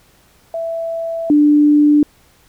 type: tone pair in turn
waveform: sine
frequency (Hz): 662 / 295.6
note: E5 / D4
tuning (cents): +7 / +11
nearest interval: octave + major second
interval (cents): 1396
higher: first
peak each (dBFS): -19 / -7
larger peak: second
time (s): 0.54-1.3 / 1.3-2.03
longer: first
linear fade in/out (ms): 2
effects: pink hiss -52 dBFS RMS until 2.48 s